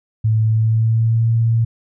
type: tone with pitch glide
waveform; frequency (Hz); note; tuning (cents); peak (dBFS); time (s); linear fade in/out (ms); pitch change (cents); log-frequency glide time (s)
sine; 110 to 114.54; A2 to A#2; 0 to -30; -12; 0.24-1.65; 10; +70; 0.44-1.27
effects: none